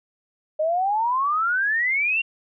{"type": "exponential sweep", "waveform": "sine", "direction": "up", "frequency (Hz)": [606, 2794], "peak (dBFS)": -19, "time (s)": [0.59, 2.22], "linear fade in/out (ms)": 10, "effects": []}